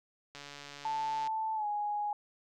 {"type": "click train", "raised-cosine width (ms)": 0.2, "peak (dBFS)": -29, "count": 133, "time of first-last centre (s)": [0.35, 1.273], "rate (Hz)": 143}
{"type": "tone with pitch glide", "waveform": "sine", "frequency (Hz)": [880, 830.6], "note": ["A5", "G#5"], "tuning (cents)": [0, 0], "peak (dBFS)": -31, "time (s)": [0.85, 2.13], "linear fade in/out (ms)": 2, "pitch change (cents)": -100, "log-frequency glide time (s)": [1.55, 1.66]}
{"effects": []}